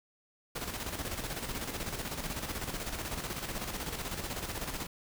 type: noise with tremolo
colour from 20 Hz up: pink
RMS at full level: -36 dBFS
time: 0.55-4.87 s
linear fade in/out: 10 ms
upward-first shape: square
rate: 16 Hz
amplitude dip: 50%
effects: none